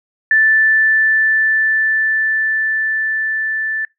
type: tone with level ramp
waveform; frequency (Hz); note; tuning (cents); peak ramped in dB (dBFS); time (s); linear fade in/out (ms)
sine; 1760; A6; 0; -8 to -17; 0.31-3.85; 2
effects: noise-tail reverb RT60 0.2 s tail -25 dB re dry